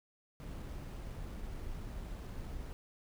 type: noise with sample-and-hold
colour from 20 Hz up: brown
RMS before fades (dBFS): -43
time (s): 0.4-2.73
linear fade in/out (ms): 0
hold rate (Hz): 11025
effects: none